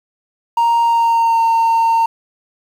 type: tone with pitch glide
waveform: triangle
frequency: 932.3 to 913.1 Hz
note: A#5 to A#5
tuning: 0 to -36 cents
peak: -8 dBFS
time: 0.57-2.06 s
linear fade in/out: 5 ms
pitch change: -36 cents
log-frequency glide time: 0.82-1.42 s
effects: tanh soft clip ceiling -4 dBFS + 7-bit